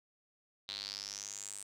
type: tone with band-pass filter sweep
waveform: square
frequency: 50.2 Hz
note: G1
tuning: 42 cents sharp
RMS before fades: -44 dBFS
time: 0.68-1.63 s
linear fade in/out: 5 ms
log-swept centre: 3900 to 8600 Hz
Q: 7.2
effects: none